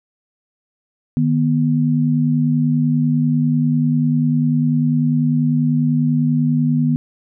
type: tone pair together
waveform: sine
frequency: 153.46 / 243.6 Hz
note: D#3 / B3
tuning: -24 / -24 cents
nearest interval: minor sixth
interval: 800 cents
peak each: -16 dBFS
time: 1.17-6.96 s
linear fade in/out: 0 ms
effects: none